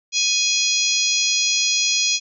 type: harmonic tone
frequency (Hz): 831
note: G#5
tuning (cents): +1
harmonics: 3 / 4 / 5 / 6 / 7 / 8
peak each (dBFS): -24 / -24 / -24 / -24 / -24 / -24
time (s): 0.12-2.2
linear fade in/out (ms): 50
effects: none